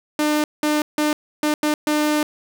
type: tone bursts at uneven times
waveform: sawtooth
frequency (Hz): 300.9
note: D4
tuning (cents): +42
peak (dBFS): -13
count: 6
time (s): 0.19-0.44 / 0.63-0.82 / 0.98-1.13 / 1.43-1.54 / 1.63-1.74 / 1.87-2.23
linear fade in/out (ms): 2
effects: none